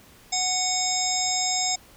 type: harmonic tone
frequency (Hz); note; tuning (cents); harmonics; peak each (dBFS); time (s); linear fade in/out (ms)
740; F#5; 0; 1 / 3 / 5 / 7 / 9 / 10; -29 / -33 / -33 / -28 / -31 / -27; 0.32-1.76; 10
effects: pink hiss -52 dBFS RMS until 1.96 s